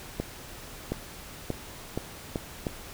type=accelerating click train; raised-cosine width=2 ms; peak=-15 dBFS; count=6; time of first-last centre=0.2-2.668 s; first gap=720 ms; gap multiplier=0.81; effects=pink hiss -44 dBFS RMS until 2.93 s